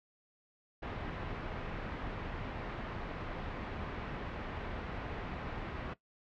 pink low-pass noise, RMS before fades -41 dBFS, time 0.82-5.94 s, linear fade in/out 10 ms, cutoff 2200 Hz, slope 12 dB/octave, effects noise-tail reverb RT60 0.1 s tail -17 dB re dry + low-pass 4000 Hz 12 dB/octave

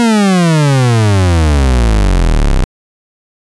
40% pulse exponential sweep, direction down, 240.4 to 30.87 Hz, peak -6 dBFS, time 0-2.64 s, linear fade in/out 0 ms, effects resampled to 24000 Hz

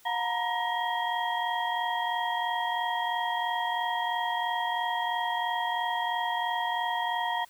sine tone cluster, 719 / 922 / 965 / 1890 / 3246 Hz, F#5 / A#5 / B5 / A#6 / G#7, -50 / -19 / -40 / +23 / -40 cents, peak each -33 / -31 / -34 / -34 / -37 dBFS, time 0.05-7.45 s, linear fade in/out 10 ms, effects white hiss -58 dBFS RMS until 7.49 s

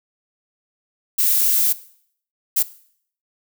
violet noise bursts at uneven times, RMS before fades -17 dBFS, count 2, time 1.18-1.73 / 2.56-2.63 s, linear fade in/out 10 ms, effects noise-tail reverb RT60 0.6 s tail -17 dB re dry

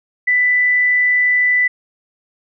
sine tone, 1987 Hz, B6, 10 cents sharp, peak -11 dBFS, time 0.27-1.68 s, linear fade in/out 10 ms, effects none

